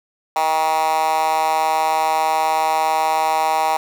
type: tone with high-pass filter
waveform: 10% pulse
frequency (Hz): 158.4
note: D#3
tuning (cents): +31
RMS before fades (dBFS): -18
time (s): 0.36-3.77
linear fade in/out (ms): 2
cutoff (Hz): 840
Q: 4.2
effects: none